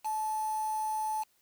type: tone with quantisation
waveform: sine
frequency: 866 Hz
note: A5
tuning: 28 cents flat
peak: -30 dBFS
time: 0.04-1.24 s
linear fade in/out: 20 ms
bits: 7
effects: white hiss -70 dBFS RMS until 1.41 s